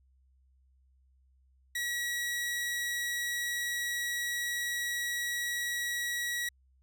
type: tone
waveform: sawtooth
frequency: 1921 Hz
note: B6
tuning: 48 cents flat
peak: -28 dBFS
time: 1.75-6.49 s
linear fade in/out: 5 ms
effects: added 65 Hz sine -63 dBFS peak until 6.82 s